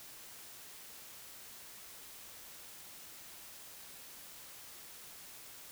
silence, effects white hiss -52 dBFS RMS until 5.71 s

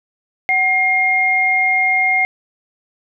sine tone pair together, 750 / 2129 Hz, F#5 / C7, +23 / +30 cents, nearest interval octave + tritone, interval 1807 cents, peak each -19 / -13 dBFS, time 0.49-2.25 s, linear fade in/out 0 ms, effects none

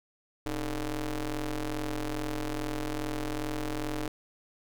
sawtooth ring-modulated tone, 142.8 Hz, D3, 48 cents flat, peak -24 dBFS, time 0.46-4.08 s, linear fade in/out 2 ms, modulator 164 Hz, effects none

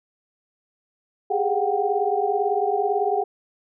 sine tone cluster, 400.5 / 418.5 / 727 / 777 Hz, G4 / G#4 / F#5 / G5, +37 / +13 / -31 / -16 cents, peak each -25 dBFS, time 1.3-3.24 s, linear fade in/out 10 ms, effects none

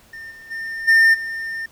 triangle tone with level steps, 1808 Hz, A6, 47 cents sharp, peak -31 / -37 / -24 / -8 / -23 dBFS, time 0.13-1.66 s, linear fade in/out 5 ms, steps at 0.3 / 0.5 / 0.87 / 1.13 s, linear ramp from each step 20 ms, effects pink hiss -52 dBFS RMS until 1.71 s

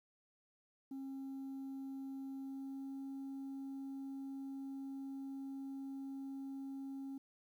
sine tone with pitch glide, 270 to 271.6 Hz, C#4 to C#4, -45 to -35 cents, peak -40 dBFS, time 0.91-7.18 s, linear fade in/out 5 ms, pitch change +10 cents, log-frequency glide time 2.44-3.01 s, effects tanh soft clip ceiling -42 dBFS + 12-bit

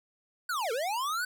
square linear two-way sweep, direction down then up, 1530 to 429 to 1530 Hz, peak -30 dBFS, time 0.49-1.25 s, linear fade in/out 5 ms, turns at 0.72 s, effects none

